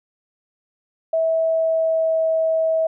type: tone with pitch glide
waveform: sine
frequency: 650 to 645.1 Hz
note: E5 to E5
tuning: -24 to -38 cents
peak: -16 dBFS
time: 1.13-2.87 s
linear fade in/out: 5 ms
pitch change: -14 cents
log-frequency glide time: 1.45-2.25 s
effects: none